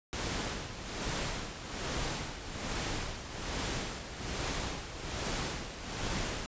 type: noise with tremolo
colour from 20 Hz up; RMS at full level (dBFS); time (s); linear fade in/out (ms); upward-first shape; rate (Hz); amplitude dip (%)
pink; -34; 0.13-6.46; 0; sine; 1.2; 65
effects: resampled to 16000 Hz